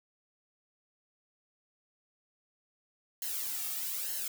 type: noise with flanger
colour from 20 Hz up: blue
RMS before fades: -36 dBFS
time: 3.22-4.28 s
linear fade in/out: 2 ms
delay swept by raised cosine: 0.83 to 2.03 ms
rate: 1.1 Hz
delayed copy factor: -0.8
effects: none